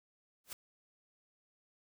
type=noise with exponential growth; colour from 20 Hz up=white; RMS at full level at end=-39 dBFS; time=0.44-0.53 s; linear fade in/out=2 ms; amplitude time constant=18 ms; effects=none